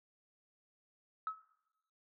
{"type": "tone with exponential decay", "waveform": "sine", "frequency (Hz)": 1290, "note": "E6", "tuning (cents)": -38, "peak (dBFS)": -31, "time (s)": [1.27, 1.42], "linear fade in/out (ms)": 1, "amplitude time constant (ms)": 32, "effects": ["noise-tail reverb RT60 0.9 s tail -17 dB re dry", "tanh soft clip ceiling -27 dBFS"]}